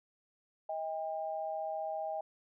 sine tone pair together, 635 / 800 Hz, D#5 / G5, +35 / +35 cents, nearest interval major third, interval 400 cents, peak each -37 / -38 dBFS, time 0.69-2.21 s, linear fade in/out 5 ms, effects none

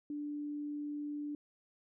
sine tone, 293.7 Hz, D4, in tune, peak -37 dBFS, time 0.1-1.35 s, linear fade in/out 2 ms, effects none

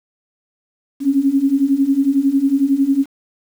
sine beating tone pair, 267.9 / 278.9 Hz, C4 / C#4, +41 / +11 cents, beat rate 11 Hz, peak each -17 / -14 dBFS, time 1-3.06 s, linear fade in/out 50 ms, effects 7-bit

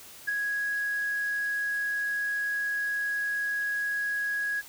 sine tone with ADSR envelope, 1661.2 Hz, G#6, in tune, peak -21 dBFS, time 0.27-4.62 s, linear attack 20 ms, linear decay 7 ms, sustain -5 dB, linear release 31 ms, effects tanh soft clip ceiling -22 dBFS + white hiss -48 dBFS RMS until 4.68 s

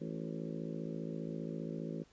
harmonic tone with a mistuned harmonic, 55 Hz, A1, in tune, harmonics 3 / 4 / 5 / 6 / 7 / 8 / 9 / 10, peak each -42 / -44 / -46 / -48 / -49 / -50 / -51 / -52 dBFS, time 0-2.04 s, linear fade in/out 20 ms, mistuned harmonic 7, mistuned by -43 cents, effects pink hiss -67 dBFS RMS until 2.12 s + resampled to 16000 Hz

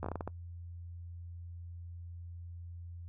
slowing click train, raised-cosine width 1 ms, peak -23 dBFS, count 8, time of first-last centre 0.03-0.276 s, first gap 14 ms, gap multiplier 1.3, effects noise-tail reverb RT60 0.1 s tail -24 dB re dry + added 86 Hz sine -43 dBFS peak until 3.08 s

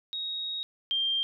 sine tone pair in turn, 3771 / 3180 Hz, A#7 / G7, +19 / +24 cents, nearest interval minor third, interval 295 cents, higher first, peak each -31 / -25 dBFS, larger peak second, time 0.13-0.63 / 0.91-1.23 s, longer first, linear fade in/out 0 ms, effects none

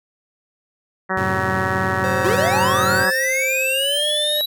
harmonic tone, 188.7 Hz, F#3, 34 cents sharp, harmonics 1 / 2 / 3 / 4 / 5 / 6 / 7 / 8 / 9 / 10, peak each -28 / -28 / -28 / -28 / -28 / -28 / -28 / -28 / -28 / -28 dBFS, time 1.09-3.11 s, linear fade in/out 20 ms
sawtooth chord, F# diminished, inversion none, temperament just, 92.5 / 111 / 133.2 Hz, F#2 / A2 / C3, 0 / +16 / +31 cents, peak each -24 / -25 / -26 dBFS, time 1.17-3.05 s, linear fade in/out 5 ms
square tone with pitch glide, 526 to 597.3 Hz, C5 to D5, +9 to +29 cents, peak -24 dBFS, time 2.04-4.41 s, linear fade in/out 0 ms, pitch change +220 cents, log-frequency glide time 3.72-4.05 s
square linear sweep, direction up, 317.4 to 3942 Hz, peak -19 dBFS, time 2.24-4.46 s, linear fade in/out 10 ms
effects none

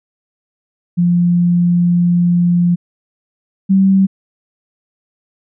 sine tone pair in turn, 174.61 / 192.55 Hz, F3 / G3, 0 / -31 cents, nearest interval major second, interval 169 cents, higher second, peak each -9 / -7 dBFS, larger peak second, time 0.97-2.76 / 3.69-4.07 s, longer first, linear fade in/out 20 ms, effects none

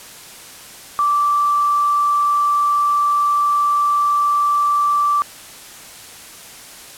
sine tone with quantisation, 1167 Hz, D6, 11 cents flat, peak -13 dBFS, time 0.99-5.22 s, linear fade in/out 0 ms, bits 7, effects white hiss -38 dBFS RMS until 6.97 s + low-pass 12000 Hz 12 dB/octave

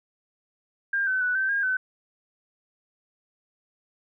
sine tone with pitch steps, 1601 / 1522 / 1483 / 1549 / 1620 / 1517 Hz, G6 / F#6 / F#6 / G6 / G#6 / F#6, +36 / +48 / +4 / -21 / -43 / +43 cents, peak -22 dBFS, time 0.93-1.77 s, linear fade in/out 5 ms, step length 140 ms, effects none

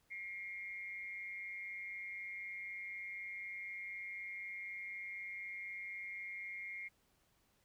sine tone with amplitude modulation, 2140 Hz, C7, 38 cents sharp, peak -40 dBFS, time 0.1-6.89 s, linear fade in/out 20 ms, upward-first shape sine, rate 196 Hz, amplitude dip 65%, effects pink hiss -75 dBFS RMS until 7.64 s

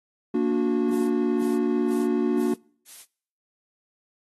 triangle chord, Bb augmented, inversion none, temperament just, 233.1 / 291.4 / 364.2 Hz, Bb3 / D4 / F#4, 0 / -13 / -27 cents, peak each -23 dBFS, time 0.34-2.54 s, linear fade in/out 5 ms
blue noise bursts, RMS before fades -42 dBFS, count 5, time 0.89-3.06 s, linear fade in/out 50 ms, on 210 ms, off 280 ms
effects noise-tail reverb RT60 0.6 s tail -26 dB re dry + AAC 32 kbps

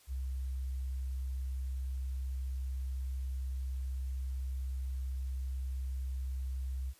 sine tone, 65.41 Hz, C2, in tune, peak -34 dBFS, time 0.07-6.94 s, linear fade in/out 50 ms, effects white hiss -63 dBFS RMS until 6.99 s + resampled to 32000 Hz

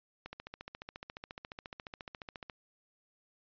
click train, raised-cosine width 0.3 ms, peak -27 dBFS, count 33, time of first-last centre 0.26-2.498 s, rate 14.3 Hz, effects resampled to 11025 Hz

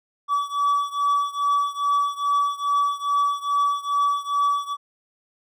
triangle beating tone pair, 1145 / 1147.4 Hz, D6 / D6, -44 / -41 cents, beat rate 2.4 Hz, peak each -20 / -22 dBFS, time 0.28-4.77 s, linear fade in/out 50 ms, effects none

